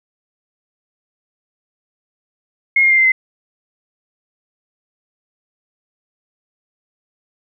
sine tone with pitch steps, 2154 / 2129 / 2105 / 2081 / 2057 Hz, C7 / C7 / C7 / C7 / C7, +50 / +30 / +10 / -10 / -30 cents, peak -9 dBFS, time 2.76-3.12 s, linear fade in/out 5 ms, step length 72 ms, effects none

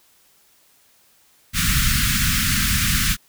pink band-stop noise, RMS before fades -19 dBFS, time 1.53-3.17 s, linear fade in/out 50 ms, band 240 to 1300 Hz, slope 48 dB/octave, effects white hiss -57 dBFS RMS until 3.28 s

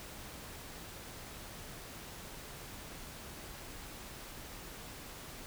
silence, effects pink hiss -48 dBFS RMS until 5.46 s

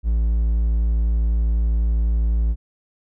triangle tone, 56 Hz, A1, 31 cents sharp, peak -14 dBFS, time 0.03-2.56 s, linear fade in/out 50 ms, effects none

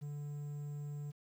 triangle tone with quantisation, 146 Hz, D3, 10 cents flat, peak -38 dBFS, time 0.01-1.12 s, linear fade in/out 20 ms, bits 11, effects none

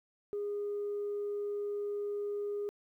sine tone, 410.1 Hz, G#4, 22 cents flat, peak -32 dBFS, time 0.33-2.69 s, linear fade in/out 0 ms, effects tanh soft clip ceiling -30 dBFS + 12-bit

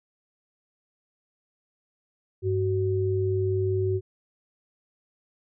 sine tone pair together, 99.76 / 374.8 Hz, G2 / F#4, +31 / +22 cents, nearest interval octave + major seventh, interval 2291 cents, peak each -25 dBFS, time 2.42-4.01 s, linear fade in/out 50 ms, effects none

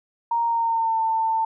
sine tone with pitch glide, 932.3 to 894.8 Hz, A#5 to A5, 0 to +29 cents, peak -19 dBFS, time 0.31-1.45 s, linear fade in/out 5 ms, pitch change -71 cents, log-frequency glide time 0.45-1 s, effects none

